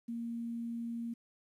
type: tone with quantisation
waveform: sine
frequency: 233.1 Hz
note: A#3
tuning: in tune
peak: -36 dBFS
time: 0.08-1.14 s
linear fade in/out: 10 ms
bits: 11
effects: resampled to 32000 Hz